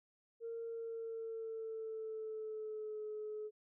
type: tone with pitch glide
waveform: sine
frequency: 460 to 426.7 Hz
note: A#4 to G#4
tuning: -23 to +47 cents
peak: -40 dBFS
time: 0.4-3.51 s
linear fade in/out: 50 ms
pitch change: -130 cents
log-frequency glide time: 0.65-3.04 s
effects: tanh soft clip ceiling -36 dBFS